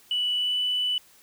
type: tone with pitch glide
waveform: sine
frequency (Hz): 2960 to 2981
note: F#7 to F#7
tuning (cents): 0 to +12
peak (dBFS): -22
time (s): 0.11-0.98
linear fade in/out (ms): 2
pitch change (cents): +12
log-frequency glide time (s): 0.35-0.58
effects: tanh soft clip ceiling -18 dBFS + white hiss -56 dBFS RMS until 1.22 s